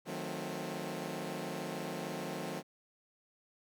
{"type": "chord", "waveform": "15% pulse", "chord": "D# diminished seventh", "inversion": "none", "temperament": "equal with one note detuned", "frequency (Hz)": [155.56, 182.34, 220, 261.6], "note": ["D#3", "F#3", "A3", "C4"], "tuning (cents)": [0, -25, 0, 0], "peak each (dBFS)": [-37, -36, -38, -38], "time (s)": [0.05, 2.63], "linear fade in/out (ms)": 50, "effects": []}